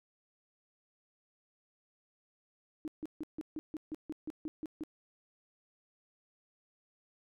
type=tone bursts; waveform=sine; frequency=310 Hz; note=D#4; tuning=6 cents flat; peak=-36 dBFS; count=12; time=2.85-4.836 s; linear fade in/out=0 ms; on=28 ms; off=150 ms; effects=none